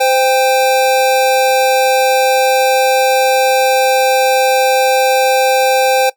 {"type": "tone pair together", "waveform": "square", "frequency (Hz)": [519, 794.6], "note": ["C5", "G5"], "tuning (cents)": [-14, 23], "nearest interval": "perfect fifth", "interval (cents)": 737, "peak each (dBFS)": -13, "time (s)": [0, 6.1], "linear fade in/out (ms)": 10, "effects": ["noise-tail reverb RT60 0.1 s tail -19 dB re dry"]}